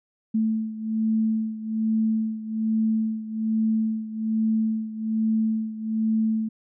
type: beating tone pair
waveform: sine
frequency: 220 / 221.2 Hz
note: A3 / A3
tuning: 0 / +9 cents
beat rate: 1.2 Hz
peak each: -23 / -27 dBFS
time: 0.34-6.49 s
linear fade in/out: 10 ms
effects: none

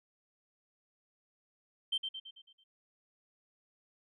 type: tone with echo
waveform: sine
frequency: 3126 Hz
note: G7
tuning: 6 cents flat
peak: -28 dBFS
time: 1.92-1.98 s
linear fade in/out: 10 ms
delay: 110 ms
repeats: 6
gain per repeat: -6 dB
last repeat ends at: 2.64 s
effects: tanh soft clip ceiling -26 dBFS

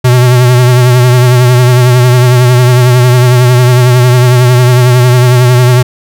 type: tone with vibrato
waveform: square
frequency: 124.4 Hz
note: B2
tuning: 13 cents sharp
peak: -3 dBFS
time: 0.04-5.83 s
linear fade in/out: 10 ms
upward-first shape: triangle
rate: 11 Hz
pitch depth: 51 cents each way
effects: none

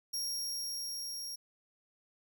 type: tone with level ramp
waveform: sawtooth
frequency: 5588 Hz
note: F8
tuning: in tune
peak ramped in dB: -31 to -37 dBFS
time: 0.13-1.36 s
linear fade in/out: 10 ms
effects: none

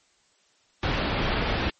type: low-pass noise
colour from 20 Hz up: pink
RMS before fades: -26 dBFS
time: 0.83-1.7 s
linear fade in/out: 2 ms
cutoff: 3900 Hz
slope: 24 dB/octave
effects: white hiss -64 dBFS RMS until 1.79 s + MP3 32 kbps

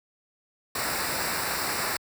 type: noise with comb filter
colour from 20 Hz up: pink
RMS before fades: -29 dBFS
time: 0.75-1.97 s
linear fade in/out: 5 ms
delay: 0.31 ms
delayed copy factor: -0.75
effects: high-pass 60 Hz 12 dB/octave

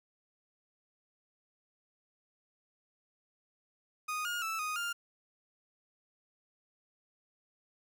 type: tone with pitch steps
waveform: 30% pulse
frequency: 1240 / 1426 / 1318 / 1243 / 1401 Hz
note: D#6 / F6 / E6 / D#6 / F6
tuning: -6 / +36 / -1 / -2 / +5 cents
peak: -31 dBFS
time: 4.08-4.93 s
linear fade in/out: 10 ms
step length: 170 ms
effects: none

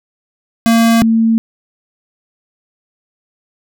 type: tone pair in turn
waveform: square / sine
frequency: 229 / 225.6 Hz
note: A#3 / A3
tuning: -31 / +44 cents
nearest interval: unison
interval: 25 cents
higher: first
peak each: -8 dBFS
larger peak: neither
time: 0.66-1.02 / 1.02-1.38 s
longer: neither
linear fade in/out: 0 ms
effects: none

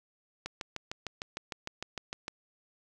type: click train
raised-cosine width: 0.2 ms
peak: -19 dBFS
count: 13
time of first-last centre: 0.46-2.281 s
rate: 6.59 Hz
effects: none

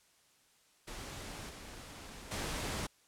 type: noise with level steps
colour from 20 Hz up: pink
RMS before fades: -45 / -49 / -38 dBFS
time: 0.87-2.87 s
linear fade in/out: 10 ms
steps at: 1.49 / 2.31 s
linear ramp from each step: 5 ms
effects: white hiss -68 dBFS RMS until 3.07 s + low-pass 10000 Hz 12 dB/octave

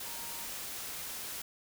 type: tone in noise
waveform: sine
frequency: 932.3 Hz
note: A#5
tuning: in tune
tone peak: -51 dBFS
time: 0.05-0.46 s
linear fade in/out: 5 ms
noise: white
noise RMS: -41 dBFS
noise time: 0-1.42 s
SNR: -13 dB
effects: none

